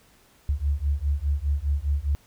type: beating tone pair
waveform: sine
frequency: 69.3 / 74.2 Hz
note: C#2 / D2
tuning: 0 / +18 cents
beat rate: 4.9 Hz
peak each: -25 dBFS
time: 0.49-2.15 s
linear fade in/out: 0 ms
effects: pink hiss -58 dBFS RMS until 2.26 s